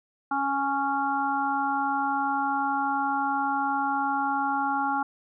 harmonic tone, 277.2 Hz, C#4, in tune, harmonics 1 / 3 / 4 / 5, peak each -32 / -26 / -32 / -30 dBFS, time 0.31-5.03 s, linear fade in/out 5 ms, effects none

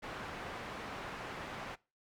white low-pass noise, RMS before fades -44 dBFS, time 0.02-1.76 s, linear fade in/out 20 ms, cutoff 1600 Hz, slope 12 dB/octave, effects noise-tail reverb RT60 0.3 s tail -22 dB re dry

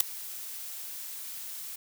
blue noise with ADSR envelope, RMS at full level -17 dBFS, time 0-1.76 s, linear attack 4 ms, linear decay 6 ms, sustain -23 dB, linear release 6 ms, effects none

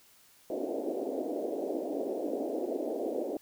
pink band-pass noise, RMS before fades -34 dBFS, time 0.5-3.37 s, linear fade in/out 2 ms, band 270 to 660 Hz, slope 48 dB/octave, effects white hiss -61 dBFS RMS until 3.41 s

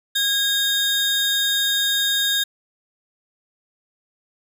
40% pulse tone pair together, 1633 / 3698 Hz, G#6 / A#7, -30 / -15 cents, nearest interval octave + major second, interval 1415 cents, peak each -23 / -18 dBFS, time 0.15-2.44 s, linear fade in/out 10 ms, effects none

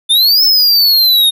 square exponential two-way sweep, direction up then down, 3520 to 5300 to 3675 Hz, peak -7 dBFS, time 0.09-1.31 s, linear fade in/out 20 ms, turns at 0.44 s, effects none

